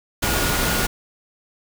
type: tone in noise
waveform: sine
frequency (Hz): 1437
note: F6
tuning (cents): +49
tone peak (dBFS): -29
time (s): 0.22-0.87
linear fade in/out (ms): 10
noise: pink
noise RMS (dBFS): -21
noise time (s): 0.22-0.87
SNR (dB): -11
effects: none